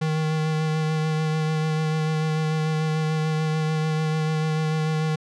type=tone with vibrato; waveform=square; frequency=156.5 Hz; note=D#3; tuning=10 cents sharp; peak=-22 dBFS; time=0.01-5.16 s; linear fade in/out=10 ms; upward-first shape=sine; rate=6.8 Hz; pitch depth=16 cents each way; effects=low-pass 6000 Hz 12 dB/octave